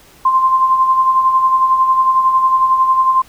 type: tone with tremolo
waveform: sine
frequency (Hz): 1046.5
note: C6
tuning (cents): 0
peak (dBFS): -7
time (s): 0.25-3.22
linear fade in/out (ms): 5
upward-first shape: sine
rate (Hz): 11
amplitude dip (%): 50
effects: pink hiss -45 dBFS RMS until 3.28 s